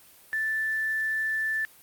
sine tone with quantisation, 1760 Hz, A6, in tune, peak -25 dBFS, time 0.33-1.65 s, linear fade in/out 0 ms, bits 8, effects white hiss -54 dBFS RMS until 1.82 s + Opus 32 kbps

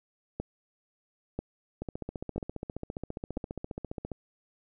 two click trains, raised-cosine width 2 ms, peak -19 / -22 dBFS, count 4 / 35, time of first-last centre 0.4-3.37 / 1.82-4.117 s, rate 1.01 / 14.8 Hz, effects none

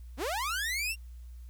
sawtooth linear sweep, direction up, 210 to 2802 Hz, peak -27 dBFS, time 0.17-0.96 s, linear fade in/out 50 ms, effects added 60 Hz sine -43 dBFS peak until 1.49 s + white hiss -68 dBFS RMS until 1.49 s

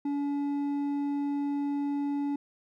sine tone with hard clipping, 285.1 Hz, C#4, 49 cents sharp, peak -29 dBFS, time 0.05-2.36 s, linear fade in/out 5 ms, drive 5 dB, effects none

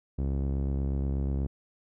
sawtooth tone with low-pass filter, 68.3 Hz, C#2, 25 cents flat, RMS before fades -29 dBFS, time 0.18-1.47 s, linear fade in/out 10 ms, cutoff 370 Hz, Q 0.73, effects none

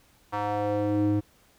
square tone with band-pass filter sweep, 103.83 Hz, G#2, in tune, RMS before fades -26 dBFS, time 0.32-1.21 s, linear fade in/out 20 ms, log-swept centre 1000 to 240 Hz, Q 2.3, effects pink hiss -61 dBFS RMS until 1.58 s

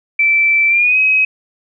sine tone with pitch glide, 2329 to 2540 Hz, D7 to D#7, -15 to +35 cents, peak -9 dBFS, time 0.19-1.25 s, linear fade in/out 5 ms, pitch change +150 cents, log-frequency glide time 0.68-0.98 s, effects none

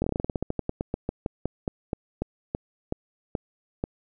slowing click train, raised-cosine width 2 ms, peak -13 dBFS, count 26, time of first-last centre 0.02-3.839 s, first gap 21 ms, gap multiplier 1.14, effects none

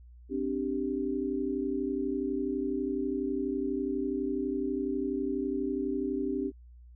sine chord, C suspended second, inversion none, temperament equal with one note detuned, 261.6 / 293.7 / 390.6 Hz, C4 / D4 / G4, 0 / 0 / -6 cents, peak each -33 dBFS, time 0.29-6.52 s, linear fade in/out 50 ms, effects added 60 Hz sine -49 dBFS peak until 6.95 s

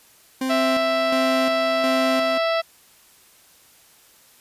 40% pulse tone with tremolo, 261.6 Hz, C4, in tune, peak -21 dBFS, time 0.41-2.38 s, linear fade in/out 5 ms, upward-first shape square, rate 1.4 Hz, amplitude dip 55%
harmonic tone, 660 Hz, E5, 2 cents sharp, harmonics 1 / 2 / 3 / 4 / 5 / 6 / 7 / 8, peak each -20 / -26 / -30 / -32 / -34 / -36 / -37 / -38 dBFS, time 0.49-2.62 s, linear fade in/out 20 ms
effects white hiss -53 dBFS RMS until 4.4 s + resampled to 32000 Hz

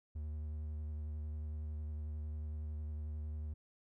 triangle tone with vibrato, 76 Hz, D#2, 40 cents flat, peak -37 dBFS, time 0.15-3.54 s, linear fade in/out 10 ms, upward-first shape triangle, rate 11 Hz, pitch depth 31 cents each way, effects none

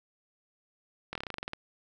slowing click train, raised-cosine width 0.3 ms, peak -20 dBFS, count 12, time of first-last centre 1.13-1.534 s, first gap 23 ms, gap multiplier 1.09, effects none

